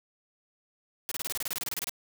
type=noise bursts; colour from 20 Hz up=white; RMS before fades=-33 dBFS; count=16; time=1.09-1.895 s; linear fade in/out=0 ms; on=25 ms; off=27 ms; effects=none